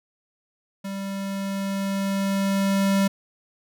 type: tone with level ramp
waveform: square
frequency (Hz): 196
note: G3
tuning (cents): 0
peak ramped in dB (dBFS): -30 to -18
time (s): 0.84-3.08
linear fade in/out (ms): 10
effects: none